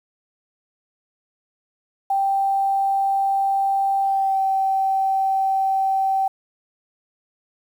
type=tone with pitch glide; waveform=sine; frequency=784 to 772.8 Hz; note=G5 to G5; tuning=0 to -25 cents; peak=-17 dBFS; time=2.1-6.28 s; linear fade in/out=5 ms; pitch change=-25 cents; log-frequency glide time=4.02-4.39 s; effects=8-bit